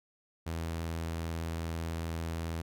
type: tone with vibrato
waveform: sawtooth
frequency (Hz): 82.41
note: E2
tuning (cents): 0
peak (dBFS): -30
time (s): 0.46-2.62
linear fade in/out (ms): 10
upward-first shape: sine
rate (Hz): 18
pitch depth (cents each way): 17
effects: none